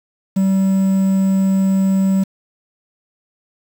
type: tone with quantisation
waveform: triangle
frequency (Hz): 192.4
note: G3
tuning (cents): -32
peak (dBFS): -10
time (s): 0.36-2.24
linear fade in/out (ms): 10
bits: 6
effects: none